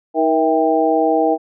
harmonic tone with a mistuned harmonic, 158.3 Hz, D#3, 30 cents sharp, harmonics 2 / 3 / 4 / 5, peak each -18 / -18 / -18 / -18 dBFS, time 0.14-1.38 s, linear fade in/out 50 ms, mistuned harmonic 4, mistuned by +53 cents, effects none

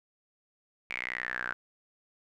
sawtooth tone with band-pass filter sweep, 61.74 Hz, B1, in tune, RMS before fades -36 dBFS, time 0.9-1.53 s, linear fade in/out 0 ms, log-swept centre 2300 to 1500 Hz, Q 9.8, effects none

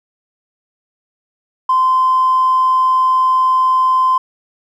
triangle tone with tanh clipping, 1034 Hz, C6, 21 cents flat, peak -9 dBFS, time 1.69-4.18 s, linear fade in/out 5 ms, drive 1 dB, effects none

